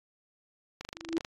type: click train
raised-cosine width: 0.2 ms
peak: -21 dBFS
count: 12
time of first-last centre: 0.81-1.248 s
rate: 25.1 Hz
type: tone with exponential growth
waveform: sine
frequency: 329.6 Hz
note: E4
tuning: in tune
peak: -23 dBFS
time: 0.95-1.18 s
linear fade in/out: 0 ms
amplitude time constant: 49 ms
effects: AAC 32 kbps